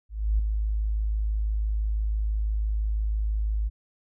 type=tone with ADSR envelope; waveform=sine; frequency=53 Hz; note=G#1; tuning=36 cents sharp; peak=-18 dBFS; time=0.09-3.7 s; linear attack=300 ms; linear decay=4 ms; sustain=-5 dB; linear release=30 ms; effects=none